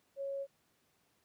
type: tone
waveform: sine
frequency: 552 Hz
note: C#5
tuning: 7 cents flat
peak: -36 dBFS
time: 0.16-0.47 s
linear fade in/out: 50 ms
effects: pink hiss -74 dBFS RMS until 1.24 s + high-pass 100 Hz 12 dB/octave